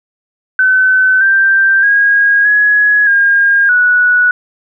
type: tone with pitch steps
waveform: sine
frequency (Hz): 1519 / 1573 / 1638 / 1678 / 1617 / 1471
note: F#6 / G6 / G#6 / G#6 / G#6 / F#6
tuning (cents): +45 / +6 / -24 / +17 / -47 / -11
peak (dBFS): -6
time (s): 0.59-4.31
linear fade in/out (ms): 2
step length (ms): 620
effects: none